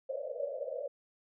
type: band-pass noise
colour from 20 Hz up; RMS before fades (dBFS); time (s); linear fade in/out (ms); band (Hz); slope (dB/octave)
white; -38; 0.09-0.88; 10; 500 to 610; 96
effects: none